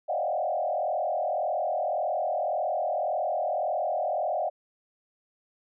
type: tone with frequency modulation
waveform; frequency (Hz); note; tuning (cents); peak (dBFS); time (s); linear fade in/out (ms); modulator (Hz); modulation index
sine; 673; E5; +36; -25; 0.08-4.5; 20; 41.8; 2.2
effects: none